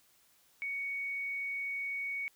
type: tone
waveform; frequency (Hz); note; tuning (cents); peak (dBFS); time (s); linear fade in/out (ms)
sine; 2232; C#7; +11; -34; 0.62-2.28; 0
effects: white hiss -67 dBFS RMS until 2.35 s